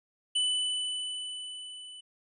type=tone with level ramp; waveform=square; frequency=2991 Hz; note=F#7; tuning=18 cents sharp; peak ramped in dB=-25 to -45 dBFS; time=0.35-2.01 s; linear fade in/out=10 ms; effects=resampled to 24000 Hz